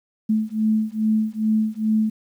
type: beating tone pair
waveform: sine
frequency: 216.3 / 218.7 Hz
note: A3 / A3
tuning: -29 / -10 cents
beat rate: 2.4 Hz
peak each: -21 dBFS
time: 0.29-2.1 s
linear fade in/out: 10 ms
effects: 9-bit